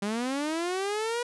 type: linear sweep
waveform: sawtooth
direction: up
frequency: 196.4 to 488.2 Hz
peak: -24 dBFS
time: 0.02-1.23 s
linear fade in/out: 5 ms
effects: resampled to 24000 Hz